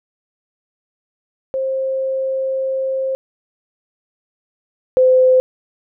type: tone pair in turn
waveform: sine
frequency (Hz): 530 / 513.7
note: C5 / C5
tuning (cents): +22 / -32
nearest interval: minor second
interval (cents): 54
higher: first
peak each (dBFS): -17 / -8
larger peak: second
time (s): 1.54-3.15 / 4.97-5.4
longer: first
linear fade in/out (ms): 0
effects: none

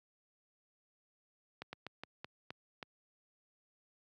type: slowing click train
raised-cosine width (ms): 0.3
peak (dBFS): -27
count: 7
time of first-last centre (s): 1.62-2.828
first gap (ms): 110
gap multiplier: 1.24
effects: high-pass 100 Hz 12 dB/octave

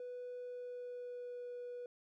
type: tone with pitch glide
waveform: triangle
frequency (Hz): 493.9 to 488.5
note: B4 to B4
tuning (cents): 0 to -19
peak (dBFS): -40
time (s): 0-1.86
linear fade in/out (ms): 2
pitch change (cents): -19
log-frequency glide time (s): 0.37-1.51
effects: tanh soft clip ceiling -39 dBFS

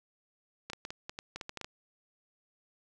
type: clicks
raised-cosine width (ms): 0.2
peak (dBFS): -22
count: 12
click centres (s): 0.7 / 0.733 / 0.851 / 0.905 / 1.095 / 1.189 / 1.36 / 1.412 / 1.494 / 1.573 / 1.613 / 1.645
effects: none

